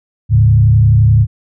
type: tone with frequency modulation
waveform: sine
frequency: 109 Hz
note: A2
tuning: 16 cents flat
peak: -5 dBFS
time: 0.29-1.27 s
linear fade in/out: 50 ms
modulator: 31.6 Hz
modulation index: 0.82
effects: none